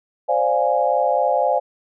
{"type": "chord", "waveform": "sine", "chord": "D half-diminished seventh", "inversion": "third", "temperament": "equal", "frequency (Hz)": [523.3, 587.3, 698.5, 830.6], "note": ["C5", "D5", "F5", "Ab5"], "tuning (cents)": [0, 0, 0, 0], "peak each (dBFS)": -21, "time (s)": [0.28, 1.6], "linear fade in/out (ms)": 20, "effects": []}